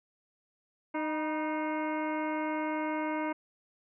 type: harmonic tone with a mistuned harmonic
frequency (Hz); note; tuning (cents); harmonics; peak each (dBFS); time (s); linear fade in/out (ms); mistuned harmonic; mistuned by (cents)
307.6; D#4; -20; 1 / 2 / 3 / 4 / 5 / 6 / 7 / 8 / 9; -33 / -37 / -36 / -44 / -43 / -53 / -42 / -53 / -54; 0.94-3.33; 10; 3; +50
effects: none